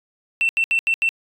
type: tone bursts at uneven times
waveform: sine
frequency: 2690 Hz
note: E7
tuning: 34 cents sharp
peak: -14 dBFS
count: 5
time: 0.41-0.49 / 0.57-0.64 / 0.71-0.79 / 0.87-0.94 / 1.02-1.09 s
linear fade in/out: 0 ms
effects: tanh soft clip ceiling -12 dBFS